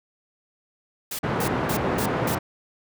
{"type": "noise bursts", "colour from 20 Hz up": "white", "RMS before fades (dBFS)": -31, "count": 5, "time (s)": [1.11, 2.35], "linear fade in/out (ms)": 5, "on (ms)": 80, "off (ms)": 210}
{"type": "band-pass noise", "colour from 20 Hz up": "pink", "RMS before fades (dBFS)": -25, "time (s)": [1.23, 2.39], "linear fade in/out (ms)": 10, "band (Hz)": [120, 1400], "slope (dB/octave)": 12}
{"effects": []}